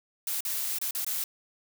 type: noise with dropouts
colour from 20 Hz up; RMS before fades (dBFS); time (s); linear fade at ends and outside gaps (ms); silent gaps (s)
blue; -31; 0.27-1.24; 2; 0.406-0.45 / 0.786-0.814 / 0.909-0.949 / 1.047-1.065
effects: none